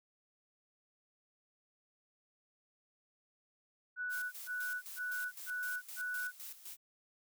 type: tone bursts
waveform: sine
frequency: 1480 Hz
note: F#6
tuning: in tune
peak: -36 dBFS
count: 5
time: 3.96-6.32 s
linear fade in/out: 50 ms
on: 360 ms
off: 140 ms
type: noise with tremolo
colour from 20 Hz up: blue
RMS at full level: -47 dBFS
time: 4.09-6.77 s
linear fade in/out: 50 ms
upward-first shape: square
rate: 3.9 Hz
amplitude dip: 70%
effects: none